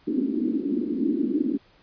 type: band-pass noise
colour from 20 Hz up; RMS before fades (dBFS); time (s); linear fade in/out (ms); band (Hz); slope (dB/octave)
white; -25; 0.07-1.58; 10; 230 to 330; 48
effects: pink hiss -58 dBFS RMS until 1.82 s + resampled to 11025 Hz